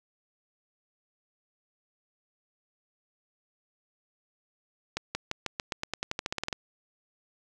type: accelerating click train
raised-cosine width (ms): 0.2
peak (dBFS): -13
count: 17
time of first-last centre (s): 4.97-6.528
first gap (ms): 180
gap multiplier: 0.91
effects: none